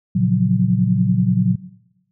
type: chord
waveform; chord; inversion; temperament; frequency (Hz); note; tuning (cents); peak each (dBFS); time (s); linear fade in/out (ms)
sine; Gb major seventh; first; equal; 116.54 / 138.59 / 174.61 / 185; Bb2 / Db3 / F3 / Gb3; 0 / 0 / 0 / 0; -20 / -22 / -20 / -16; 0.15-1.56; 10
effects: noise-tail reverb RT60 0.9 s tail -18 dB re dry